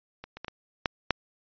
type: clicks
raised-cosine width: 0.3 ms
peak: -24 / -25 / -20 / -20 / -8 / -6 dBFS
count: 6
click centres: 0.24 / 0.37 / 0.446 / 0.482 / 0.858 / 1.107 s
effects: resampled to 11025 Hz